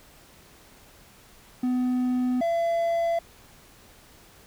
triangle tone pair in turn, 250.8 / 674.6 Hz, B3 / E5, +27 / +40 cents, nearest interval octave + perfect fourth, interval 1713 cents, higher second, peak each -20 dBFS, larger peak neither, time 1.63-2.41 / 2.41-3.19 s, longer neither, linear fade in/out 5 ms, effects pink hiss -53 dBFS RMS until 4.46 s

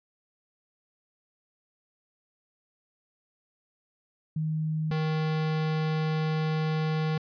sine / square tone pair in turn, 156.6 / 156.6 Hz, D#3 / D#3, +11 / +11 cents, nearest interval unison, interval 0 cents, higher neither, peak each -26 dBFS, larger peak neither, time 4.36-4.91 / 4.91-7.18 s, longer second, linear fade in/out 5 ms, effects resampled to 11025 Hz

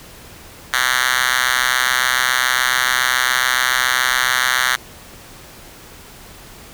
5% pulse tone with high-pass filter, 127.1 Hz, C3, 50 cents flat, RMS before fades -17 dBFS, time 0.73-4.76 s, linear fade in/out 5 ms, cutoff 1800 Hz, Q 1.9, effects pink hiss -40 dBFS RMS until 6.73 s

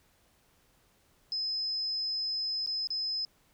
sine tone with dropouts, 5100 Hz, D#8, 42 cents sharp, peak -30 dBFS, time 1.32-3.25 s, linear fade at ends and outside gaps 1 ms, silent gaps 2.662-2.673 / 2.872-2.904 s, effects pink hiss -67 dBFS RMS until 3.53 s

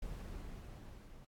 brown noise with level ramp, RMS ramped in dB -44 to -54 dBFS, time 0.02-1.25 s, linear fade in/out 5 ms, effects AAC 64 kbps

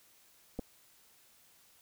clicks, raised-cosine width 2 ms, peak -25 dBFS, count 2, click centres 0.59 / 0.594 s, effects white hiss -64 dBFS RMS until 1.81 s

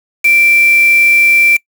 sine tone with quantisation, 2349 Hz, D7, in tune, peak -6 dBFS, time 0.24-1.57 s, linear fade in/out 10 ms, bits 3, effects noise-tail reverb RT60 0.1 s tail -24 dB re dry

